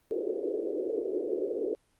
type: band-pass noise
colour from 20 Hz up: pink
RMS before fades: -32 dBFS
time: 0.11-1.75 s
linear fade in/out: 0 ms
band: 340 to 490 Hz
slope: 48 dB/octave
effects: pink hiss -70 dBFS RMS until 1.99 s + Opus 32 kbps